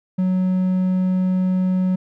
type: tone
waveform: triangle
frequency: 185 Hz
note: F#3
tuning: in tune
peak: -14 dBFS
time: 0.18-1.96 s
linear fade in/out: 10 ms
effects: none